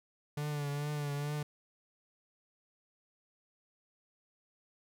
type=tone with vibrato; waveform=45% pulse; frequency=146 Hz; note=D3; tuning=10 cents flat; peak=-34 dBFS; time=0.37-1.43 s; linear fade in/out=5 ms; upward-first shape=triangle; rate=2.3 Hz; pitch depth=45 cents each way; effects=none